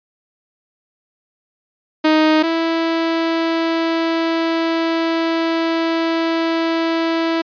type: tone pair in turn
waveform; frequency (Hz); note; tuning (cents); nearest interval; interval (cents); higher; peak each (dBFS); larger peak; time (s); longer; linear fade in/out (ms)
sawtooth; 311.5 / 329; D#4 / E4; +2 / -3; minor second; 95; second; -7 / -12; first; 2.04-2.43 / 2.43-7.42; second; 10
effects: resampled to 11025 Hz